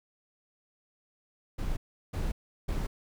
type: noise bursts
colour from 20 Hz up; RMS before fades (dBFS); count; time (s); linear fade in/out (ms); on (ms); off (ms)
brown; -31; 3; 1.58-2.87; 10; 190; 360
effects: none